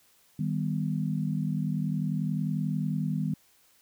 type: chord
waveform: sine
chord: Eb augmented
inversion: none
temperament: equal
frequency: 155.56 / 196 / 246.9 Hz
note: Eb3 / G3 / B3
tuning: 0 / 0 / 0 cents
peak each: -29 / -31 / -34 dBFS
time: 0.39-3.34 s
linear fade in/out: 5 ms
effects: white hiss -63 dBFS RMS until 3.81 s